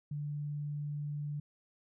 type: tone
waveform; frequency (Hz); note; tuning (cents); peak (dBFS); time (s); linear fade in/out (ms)
sine; 146.83; D3; 0; -35; 0.11-1.4; 5
effects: none